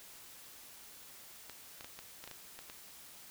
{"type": "clicks", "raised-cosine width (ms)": 0.2, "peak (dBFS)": -29, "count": 9, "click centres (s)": [1.497, 1.809, 1.845, 1.99, 2.24, 2.276, 2.313, 2.59, 2.699], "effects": ["white hiss -54 dBFS RMS until 3.3 s"]}